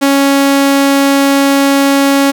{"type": "tone", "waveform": "sawtooth", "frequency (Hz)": 277.2, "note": "C#4", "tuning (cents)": 0, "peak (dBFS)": -3, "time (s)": [0.01, 2.32], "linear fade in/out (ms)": 20, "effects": []}